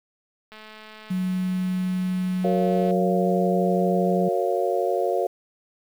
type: click train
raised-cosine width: 0.3 ms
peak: -28 dBFS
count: 517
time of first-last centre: 0.52-2.909 s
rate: 216 Hz
type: tone with pitch glide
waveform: sine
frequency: 184.4 to 182.39 Hz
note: F#3 to F#3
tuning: -6 to -25 cents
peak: -22 dBFS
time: 1.1-4.29 s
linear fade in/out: 10 ms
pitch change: -19 cents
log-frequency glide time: 1.33-3.89 s
type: chord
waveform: sine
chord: Gb major seventh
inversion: none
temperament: just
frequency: 370 / 462.5 / 555 / 693.7 Hz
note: Gb4 / Bb4 / Db5 / F5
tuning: 0 / -14 / +2 / -12 cents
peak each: -26 dBFS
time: 2.44-5.27 s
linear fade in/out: 5 ms
effects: 8-bit

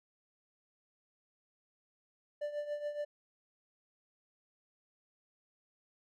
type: tone with tremolo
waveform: triangle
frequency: 589 Hz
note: D5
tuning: 5 cents sharp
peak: -31 dBFS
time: 2.41-3.05 s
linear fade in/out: 10 ms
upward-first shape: triangle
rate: 7.1 Hz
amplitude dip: 75%
effects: none

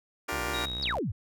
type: chord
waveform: 10% pulse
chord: G minor seventh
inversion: second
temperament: just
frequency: 294 / 352.8 / 392 / 470.4 Hz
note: D4 / F4 / G4 / Bb4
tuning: +2 / +18 / 0 / +16 cents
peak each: -29 dBFS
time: 0.28-0.66 s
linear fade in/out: 10 ms
type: tone with vibrato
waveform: sawtooth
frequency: 63.4 Hz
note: B1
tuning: 46 cents sharp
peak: -33 dBFS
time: 0.32-0.99 s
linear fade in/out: 5 ms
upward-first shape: triangle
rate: 6.6 Hz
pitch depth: 240 cents each way
type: tone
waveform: sine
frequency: 3793 Hz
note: A#7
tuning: 29 cents sharp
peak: -33 dBFS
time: 0.53-0.93 s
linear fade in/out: 20 ms
type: exponential sweep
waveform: sine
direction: down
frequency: 5570 to 78.6 Hz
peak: -28 dBFS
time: 0.82-1.12 s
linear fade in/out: 10 ms
effects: none

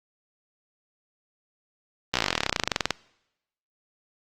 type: slowing click train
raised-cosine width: 0.2 ms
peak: -4 dBFS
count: 27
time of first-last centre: 2.14-2.907 s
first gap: 15 ms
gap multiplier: 1.05
effects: noise-tail reverb RT60 0.9 s tail -24 dB re dry + Opus 24 kbps

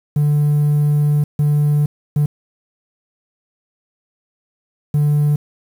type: tone bursts at uneven times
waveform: triangle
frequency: 147.5 Hz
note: D3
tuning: 8 cents sharp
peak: -9 dBFS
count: 4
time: 0.16-1.24 / 1.39-1.86 / 2.16-2.26 / 4.94-5.36 s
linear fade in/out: 5 ms
effects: tanh soft clip ceiling -6 dBFS + 7-bit

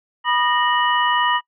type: tone cluster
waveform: sine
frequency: 978 / 1221 / 1860 / 2949 Hz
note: B5 / D#6 / A#6 / F#7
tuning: -17 / -33 / -4 / -6 cents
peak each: -19 / -22 / -22 / -24 dBFS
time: 0.24-1.41 s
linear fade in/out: 50 ms
effects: noise-tail reverb RT60 0.1 s tail -23 dB re dry

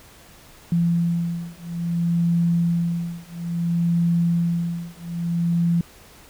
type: beating tone pair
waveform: sine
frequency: 170 / 170.59 Hz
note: F3 / F3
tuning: -46 / -40 cents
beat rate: 0.59 Hz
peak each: -22 dBFS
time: 0.72-5.81 s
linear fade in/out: 2 ms
effects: pink hiss -48 dBFS RMS until 6.29 s

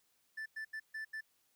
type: tone bursts at uneven times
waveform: triangle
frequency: 1760 Hz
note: A6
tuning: in tune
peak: -38 dBFS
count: 5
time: 0.37-0.46 / 0.56-0.65 / 0.73-0.8 / 0.94-1.05 / 1.13-1.21 s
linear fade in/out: 10 ms
effects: white hiss -75 dBFS RMS until 1.55 s

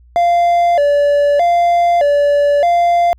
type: tone with vibrato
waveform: triangle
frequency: 632 Hz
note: D#5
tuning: 27 cents sharp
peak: -7 dBFS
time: 0.16-3.13 s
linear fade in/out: 0 ms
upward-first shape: square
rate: 0.81 Hz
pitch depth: 160 cents each way
effects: added 60 Hz sine -42 dBFS peak until 3.18 s

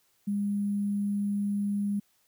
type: tone with sample-and-hold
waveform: sine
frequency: 202.8 Hz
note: G#3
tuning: 41 cents flat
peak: -26 dBFS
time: 0.27-2 s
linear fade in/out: 10 ms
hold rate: 11025 Hz
effects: white hiss -69 dBFS RMS until 2.27 s

